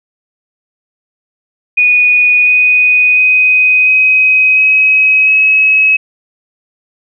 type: tone with pitch steps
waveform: sine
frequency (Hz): 2469 / 2488 / 2506 / 2525 / 2544 / 2563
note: D#7 / D#7 / D#7 / D#7 / D#7 / E7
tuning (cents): -14 / -1 / +12 / +25 / +38 / -49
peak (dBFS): -5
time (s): 1.77-5.97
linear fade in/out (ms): 10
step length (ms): 700
effects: none